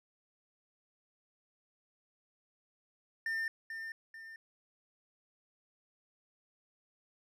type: tone with echo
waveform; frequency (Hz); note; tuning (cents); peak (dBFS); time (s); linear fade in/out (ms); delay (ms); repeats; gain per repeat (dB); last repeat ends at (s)
triangle; 1803; A6; +42; -31; 3.26-3.48; 2; 440; 2; -7; 4.36
effects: none